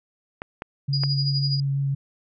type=clicks; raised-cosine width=0.5 ms; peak=-16 dBFS; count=3; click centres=0.419 / 0.621 / 1.036 s
type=tone with vibrato; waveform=sine; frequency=138.59 Hz; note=C#3; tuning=in tune; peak=-21 dBFS; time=0.88-1.95 s; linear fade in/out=10 ms; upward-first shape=sine; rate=5.7 Hz; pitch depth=10 cents each way
type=tone with tremolo; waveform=sine; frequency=4887 Hz; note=D#8; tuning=32 cents flat; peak=-23 dBFS; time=0.93-1.6 s; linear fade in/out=2 ms; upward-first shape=sine; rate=12 Hz; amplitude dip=70%
effects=none